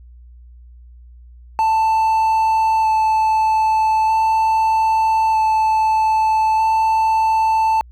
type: tone with vibrato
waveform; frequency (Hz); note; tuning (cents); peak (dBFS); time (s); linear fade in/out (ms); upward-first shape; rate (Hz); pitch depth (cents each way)
triangle; 880; A5; 0; -11; 1.59-7.81; 0; square; 0.4; 8
effects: added 60 Hz sine -39 dBFS peak until 7.91 s